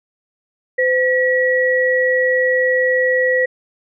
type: tone pair together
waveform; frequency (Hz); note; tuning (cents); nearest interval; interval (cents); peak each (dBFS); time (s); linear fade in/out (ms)
sine; 510 / 1925.5; C5 / B6; -44 / -44; octave + major seventh; 2300; -15 / -16; 0.78-3.46; 10
effects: none